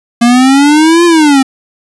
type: exponential two-way sweep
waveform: square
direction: up then down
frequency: 233.1 to 349.2 to 261.3 Hz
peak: -4 dBFS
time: 0.21-1.43 s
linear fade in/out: 10 ms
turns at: 1.05 s
effects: resampled to 24000 Hz